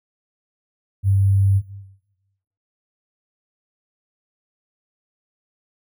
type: tone with sample-and-hold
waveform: sine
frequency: 98 Hz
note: G2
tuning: in tune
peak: -13 dBFS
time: 1.03-1.62 s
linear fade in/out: 50 ms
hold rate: 11025 Hz
effects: noise-tail reverb RT60 1.0 s tail -17 dB re dry